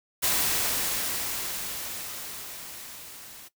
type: noise with level ramp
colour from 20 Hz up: white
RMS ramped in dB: -24 to -46 dBFS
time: 0.22-3.49 s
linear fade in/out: 20 ms
effects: noise-tail reverb RT60 0.1 s tail -17 dB re dry